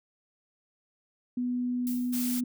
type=tone; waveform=sine; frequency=246.9 Hz; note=B3; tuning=in tune; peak=-27 dBFS; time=1.37-2.44 s; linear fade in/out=5 ms
type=noise with exponential decay; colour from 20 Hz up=violet; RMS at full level=-37 dBFS; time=1.87-2.38 s; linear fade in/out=0 ms; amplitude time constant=110 ms
type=noise; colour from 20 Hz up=blue; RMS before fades=-35 dBFS; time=2.12-2.41 s; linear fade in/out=20 ms
effects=none